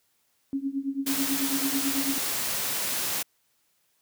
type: tone with tremolo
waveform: sine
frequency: 274.2 Hz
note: C#4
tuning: 19 cents flat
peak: -23 dBFS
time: 0.53-2.18 s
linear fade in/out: 0 ms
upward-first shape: triangle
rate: 9.1 Hz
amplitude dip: 95%
type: high-pass noise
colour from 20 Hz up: white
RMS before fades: -29 dBFS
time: 1.06-3.23 s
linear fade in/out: 10 ms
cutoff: 100 Hz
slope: 24 dB/octave
effects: white hiss -70 dBFS RMS until 4.01 s + high-pass 60 Hz 12 dB/octave